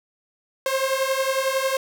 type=beating tone pair; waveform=sawtooth; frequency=527 / 538 Hz; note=C5 / C5; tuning=+12 / +48 cents; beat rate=11 Hz; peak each=-20 dBFS; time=0.66-1.77 s; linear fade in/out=2 ms; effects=none